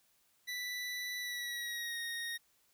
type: tone with pitch glide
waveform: 25% pulse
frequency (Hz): 1975.5 to 1864.6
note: B6 to A#6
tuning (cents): 0 to 0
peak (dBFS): -34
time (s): 0.47-2.38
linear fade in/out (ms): 20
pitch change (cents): -100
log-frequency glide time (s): 1.18-1.99
effects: white hiss -72 dBFS RMS until 2.73 s